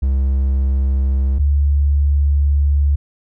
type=tone pair in turn; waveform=triangle / sine; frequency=67 / 71.54 Hz; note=C2 / D2; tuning=+42 / -45 cents; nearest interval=minor second; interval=113 cents; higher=second; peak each=-11 dBFS; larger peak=neither; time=0.02-1.39 / 1.39-2.96 s; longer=second; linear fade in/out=10 ms; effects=none